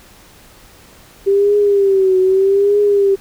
sine tone with vibrato, 392 Hz, G4, in tune, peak -9 dBFS, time 1.26-3.16 s, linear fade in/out 20 ms, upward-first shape triangle, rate 0.81 Hz, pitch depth 95 cents each way, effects pink hiss -44 dBFS RMS until 3.2 s

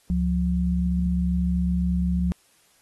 sine tone pair together, 70.3 / 178.48 Hz, C#2 / F3, +25 / +38 cents, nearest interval octave + major third, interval 1613 cents, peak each -24 / -22 dBFS, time 0.1-2.32 s, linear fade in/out 0 ms, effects white hiss -61 dBFS RMS until 2.81 s + AAC 32 kbps

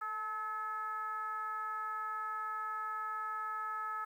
sine tone with frequency modulation, 1292 Hz, E6, 35 cents flat, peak -36 dBFS, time 0.01-4.05 s, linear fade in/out 10 ms, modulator 421 Hz, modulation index 0.7, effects 11-bit

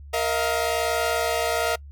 sawtooth chord, Bb suspended fourth, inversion none, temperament equal with one note detuned, 466.2 / 637.5 / 698.5 Hz, Bb4 / Eb5 / F5, 0 / +42 / 0 cents, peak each -23 / -22 / -23 dBFS, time 0.13-1.76 s, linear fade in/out 10 ms, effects noise-tail reverb RT60 0.1 s tail -25 dB re dry + added 71 Hz sine -39 dBFS peak until 1.91 s

